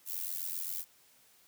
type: noise with amplitude modulation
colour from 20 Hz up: violet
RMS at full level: -34 dBFS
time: 0.05-0.85 s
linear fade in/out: 50 ms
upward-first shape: sine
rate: 87.6 Hz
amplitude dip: 85%
effects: white hiss -64 dBFS RMS until 1.47 s + high-pass 60 Hz 12 dB/octave